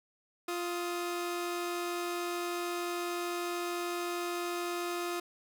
sawtooth tone pair together, 349.2 / 1258.9 Hz, F4 / D#6, 0 / +20 cents, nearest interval octave + minor seventh, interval 2220 cents, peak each -30 / -37 dBFS, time 0.48-5.2 s, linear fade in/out 5 ms, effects none

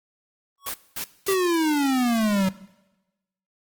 square tone with exponential growth, 1114 Hz, C#6, 8 cents sharp, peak -30 dBFS, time 0.58-0.69 s, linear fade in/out 0 ms, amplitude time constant 23 ms
white noise bursts, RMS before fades -30 dBFS, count 3, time 0.66-1.343 s, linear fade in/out 5 ms, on 81 ms, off 220 ms
square exponential sweep, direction down, 394.6 to 185.7 Hz, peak -20 dBFS, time 1.28-2.49 s, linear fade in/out 5 ms
effects noise-tail reverb RT60 1.0 s tail -19 dB re dry + Opus 24 kbps

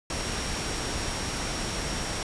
sine tone in noise, 5588 Hz, F8, in tune, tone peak -39 dBFS, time 0.1-2.23 s, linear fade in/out 2 ms, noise pink, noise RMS -31 dBFS, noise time 0.1-2.23 s, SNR -11 dB, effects resampled to 22050 Hz

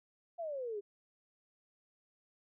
sine exponential sweep, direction down, 702 to 393.9 Hz, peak -37 dBFS, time 0.38-0.81 s, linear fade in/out 20 ms, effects none

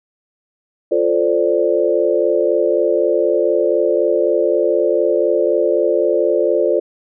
sine chord, D minor seventh, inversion first, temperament equal, 349.2 / 440 / 523.3 / 587.3 Hz, F4 / A4 / C5 / D5, 0 / 0 / 0 / 0 cents, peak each -18 dBFS, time 0.91-6.8 s, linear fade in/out 10 ms, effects none

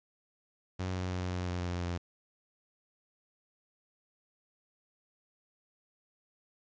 sawtooth tone with pitch steps, 92.5 / 91.65 / 90.81 / 89.97 / 89.14 / 88.32 / 87.51 Hz, F#2 / F#2 / F#2 / F#2 / F2 / F2 / F2, 0 / -16 / -32 / -48 / +36 / +20 / +4 cents, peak -29 dBFS, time 0.79-1.98 s, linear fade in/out 10 ms, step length 170 ms, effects resampled to 16000 Hz + 11-bit

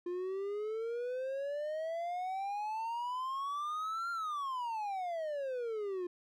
triangle exponential two-way sweep, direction up then down, 349.2 to 1396.9 to 349.2 Hz, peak -33 dBFS, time 0.06-6.07 s, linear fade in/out 5 ms, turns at 4.11 s, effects none

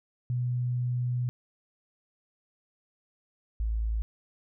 sine tone pair in turn, 123.4 / 54.97 Hz, B2 / A1, -1 / -1 cents, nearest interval octave + major second, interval 1400 cents, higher first, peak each -26 dBFS, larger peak neither, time 0.3-1.29 / 3.6-4.02 s, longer first, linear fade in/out 0 ms, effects none

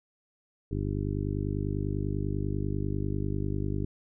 harmonic tone, 50.1 Hz, G1, 38 cents sharp, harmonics 1 / 2 / 3 / 4 / 5 / 6 / 7 / 8, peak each -34 / -32 / -35 / -39 / -41 / -37 / -41 / -40 dBFS, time 0.71-3.85 s, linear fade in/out 5 ms, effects none

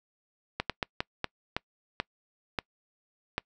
slowing click train, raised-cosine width 0.3 ms, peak -12 dBFS, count 9, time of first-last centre 0.6-3.38 s, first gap 97 ms, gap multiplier 1.35, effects noise-tail reverb RT60 0.1 s tail -26 dB re dry

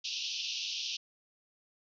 pink band-pass noise, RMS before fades -37 dBFS, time 0.04-0.97 s, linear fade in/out 10 ms, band 2600 to 6000 Hz, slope 96 dB/octave, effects none

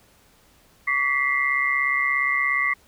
sine tone cluster, 1137 / 1966 / 2103 Hz, C#6 / B6 / C7, +44 / -8 / +8 cents, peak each -26 / -23 / -23 dBFS, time 0.87-2.74 s, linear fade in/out 10 ms, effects pink hiss -57 dBFS RMS until 2.87 s

